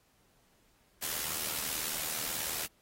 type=noise with amplitude modulation; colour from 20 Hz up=white; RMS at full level=-33 dBFS; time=1.01-2.67 s; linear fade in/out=20 ms; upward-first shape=sine; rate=78.3 Hz; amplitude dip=60%; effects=pink hiss -69 dBFS RMS until 2.81 s + AAC 48 kbps